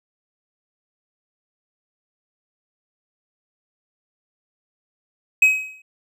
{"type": "tone with exponential decay", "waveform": "triangle", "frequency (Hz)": 2541, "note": "D#7", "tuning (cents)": 36, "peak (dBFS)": -6, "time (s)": [5.42, 5.82], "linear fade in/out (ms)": 5, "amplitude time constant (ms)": 85, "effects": []}